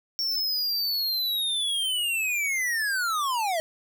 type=linear sweep; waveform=square; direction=down; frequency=5500 to 622.3 Hz; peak=-25 dBFS; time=0.19-3.6 s; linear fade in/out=0 ms; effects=none